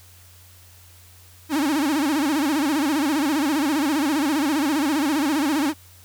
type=tone with vibrato; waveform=45% pulse; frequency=293.7 Hz; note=D4; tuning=in tune; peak=-19 dBFS; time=1.49-5.74 s; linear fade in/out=50 ms; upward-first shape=sine; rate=15 Hz; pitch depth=160 cents each way; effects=added 89 Hz sine -49 dBFS peak until 6.04 s + white hiss -51 dBFS RMS until 6.04 s